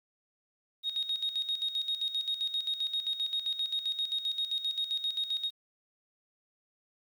sine tone with tremolo, 3739 Hz, A#7, 4 cents sharp, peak -27 dBFS, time 0.83-5.51 s, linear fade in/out 50 ms, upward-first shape square, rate 7.6 Hz, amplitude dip 70%, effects tanh soft clip ceiling -24 dBFS + 10-bit

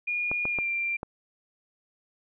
sine tone with pitch glide, 2432 to 2371 Hz, D#7 to D7, -40 to +16 cents, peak -26 dBFS, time 0.07-0.97 s, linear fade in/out 10 ms, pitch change -44 cents, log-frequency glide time 0.47-0.67 s
clicks, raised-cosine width 1 ms, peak -19 dBFS, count 4, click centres 0.315 / 0.454 / 0.587 / 1.031 s
effects none

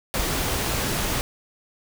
pink noise, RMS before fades -25 dBFS, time 0.14-1.21 s, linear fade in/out 0 ms, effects none

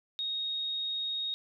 sine tone, 3741 Hz, A#7, 5 cents sharp, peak -31 dBFS, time 0.19-1.34 s, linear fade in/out 0 ms, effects none

